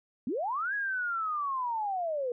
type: linear two-way sweep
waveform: sine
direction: up then down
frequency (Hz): 207.7 to 1678 to 471.2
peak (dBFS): -29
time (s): 0.27-2.32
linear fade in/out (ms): 2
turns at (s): 0.74
effects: none